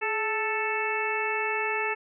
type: harmonic tone with a mistuned harmonic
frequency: 440 Hz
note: A4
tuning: in tune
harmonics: 1 / 2 / 3 / 4 / 5 / 6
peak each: -32 / -32 / -35 / -33 / -33 / -32 dBFS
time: 0.01-1.95 s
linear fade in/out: 20 ms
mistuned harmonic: 1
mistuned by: -56 cents
effects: none